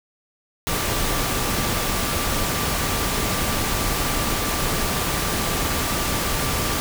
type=tone in noise; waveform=sine; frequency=1174.7 Hz; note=D6; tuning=in tune; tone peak=-33 dBFS; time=0.67-6.8 s; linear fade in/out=0 ms; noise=pink; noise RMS=-23 dBFS; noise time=0.67-6.8 s; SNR=-13 dB; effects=none